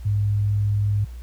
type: tone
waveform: sine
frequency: 102.8 Hz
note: G#2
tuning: 17 cents flat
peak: -18 dBFS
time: 0.05-1.05 s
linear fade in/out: 10 ms
effects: added 60 Hz sine -33 dBFS peak until 1.22 s + pink hiss -54 dBFS RMS until 1.22 s